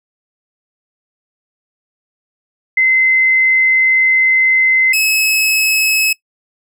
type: tone pair in turn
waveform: sine / sawtooth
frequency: 2059 / 2579 Hz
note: C7 / E7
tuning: -28 / -39 cents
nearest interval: major third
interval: 389 cents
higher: second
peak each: -8 dBFS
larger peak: neither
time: 2.77-4.93 / 4.93-6.13 s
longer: first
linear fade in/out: 5 ms
effects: noise-tail reverb RT60 0.1 s tail -22 dB re dry